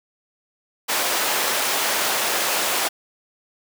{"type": "high-pass noise", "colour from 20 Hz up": "pink", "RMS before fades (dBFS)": -22, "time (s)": [0.88, 2.89], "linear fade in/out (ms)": 20, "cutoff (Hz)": 570, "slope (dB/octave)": 12, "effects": []}